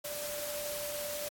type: tone in noise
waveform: sine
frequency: 587.3 Hz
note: D5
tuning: in tune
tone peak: -39 dBFS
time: 0.04-1.29 s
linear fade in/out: 10 ms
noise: white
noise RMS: -40 dBFS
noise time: 0.04-1.29 s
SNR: -2 dB
effects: AAC 64 kbps